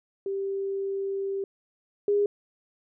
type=tone pair in turn; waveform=sine; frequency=392 / 408.4 Hz; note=G4 / G#4; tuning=0 / -29 cents; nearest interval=minor second; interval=71 cents; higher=second; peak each=-27 / -20 dBFS; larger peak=second; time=0.26-1.44 / 2.08-2.26 s; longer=first; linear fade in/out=2 ms; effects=none